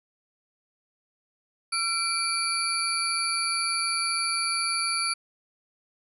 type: tone cluster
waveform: sine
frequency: 1353 / 2346 / 4489 / 4655 / 10270 Hz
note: E6 / D7 / C#8 / D8 / E9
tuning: +45 / -2 / +21 / -16 / -46 cents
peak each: -31 dBFS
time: 1.72-5.14 s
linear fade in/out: 10 ms
effects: none